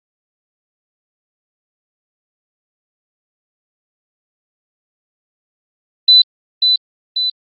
sine tone with echo, 4000 Hz, B7, 21 cents sharp, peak -4 dBFS, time 6.08-6.22 s, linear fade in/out 5 ms, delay 540 ms, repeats 2, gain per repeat -5 dB, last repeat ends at 7.3 s, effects Opus 32 kbps

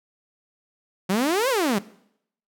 sawtooth exponential two-way sweep, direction up then down, 177.5 to 560 to 184.9 Hz, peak -16 dBFS, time 1.09-1.79 s, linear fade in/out 10 ms, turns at 1.49 s, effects noise-tail reverb RT60 0.7 s tail -19 dB re dry

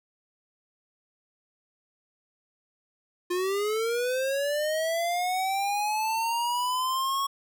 square linear sweep, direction up, 350.8 to 1108.7 Hz, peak -26 dBFS, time 3.3-7.27 s, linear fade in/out 10 ms, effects none

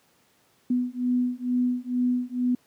sine beating tone pair, 246.9 / 249.1 Hz, B3 / B3, 0 / +15 cents, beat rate 2.2 Hz, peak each -25 / -25 dBFS, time 0.7-2.55 s, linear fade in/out 5 ms, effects pink hiss -63 dBFS RMS until 2.66 s + high-pass 150 Hz 12 dB/octave

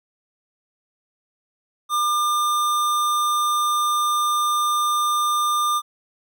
square tone, 1200 Hz, D6, 37 cents sharp, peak -19 dBFS, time 1.89-5.82 s, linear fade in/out 50 ms, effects none

